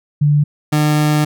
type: tone pair in turn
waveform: sine / 30% pulse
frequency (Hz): 147 / 150.7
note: D3 / D3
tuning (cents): +2 / +45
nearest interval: unison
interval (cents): 43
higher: second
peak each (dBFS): -9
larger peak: neither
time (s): 0.21-0.44 / 0.72-1.25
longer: second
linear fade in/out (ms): 10
effects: none